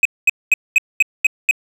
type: tone bursts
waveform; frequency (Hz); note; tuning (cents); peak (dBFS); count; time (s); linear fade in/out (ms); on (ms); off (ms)
triangle; 2528; D#7; +27; -6; 7; 0.03-1.511; 2; 23; 220
effects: 8-bit